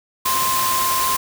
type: tone in noise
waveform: sine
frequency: 1046.5 Hz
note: C6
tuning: in tune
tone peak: -19 dBFS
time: 0.25-1.17 s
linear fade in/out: 10 ms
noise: white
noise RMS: -22 dBFS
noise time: 0.25-1.17 s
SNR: 0 dB
effects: none